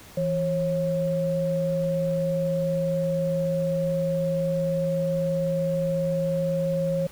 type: tone pair together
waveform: sine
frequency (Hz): 165.7 / 543.7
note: E3 / C#5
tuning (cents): +9 / -34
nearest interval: octave + major sixth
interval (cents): 2057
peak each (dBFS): -26 / -24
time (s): 0.17-7.07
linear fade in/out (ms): 5
effects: pink hiss -47 dBFS RMS until 7.11 s